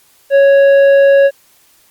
triangle tone with tanh clipping, 554.4 Hz, C#5, in tune, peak -6 dBFS, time 0.3-1.31 s, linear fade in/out 50 ms, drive 12 dB, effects white hiss -50 dBFS RMS until 1.9 s + Opus 48 kbps

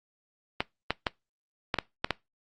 clicks, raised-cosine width 0.3 ms, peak -9 dBFS, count 7, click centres 0.605 / 0.906 / 1.068 / 1.742 / 1.787 / 2.045 / 2.107 s, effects noise-tail reverb RT60 0.2 s tail -22 dB re dry + Opus 24 kbps

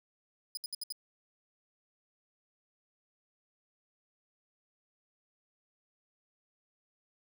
sawtooth tone bursts, 5000 Hz, D#8, 8 cents sharp, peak -33 dBFS, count 5, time 0.55-0.924 s, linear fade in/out 2 ms, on 22 ms, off 66 ms, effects none

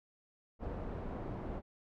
pink low-pass noise, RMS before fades -41 dBFS, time 0.59-1.62 s, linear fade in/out 50 ms, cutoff 790 Hz, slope 12 dB/octave, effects none

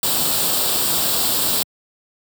white noise with comb filter, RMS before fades -19 dBFS, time 0.03-1.63 s, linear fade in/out 2 ms, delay 0.24 ms, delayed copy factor +0.65, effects high-pass 100 Hz 12 dB/octave

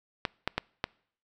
clicks, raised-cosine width 0.3 ms, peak -11 dBFS, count 4, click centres 0.252 / 0.476 / 0.58 / 0.841 s, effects noise-tail reverb RT60 0.6 s tail -26 dB re dry

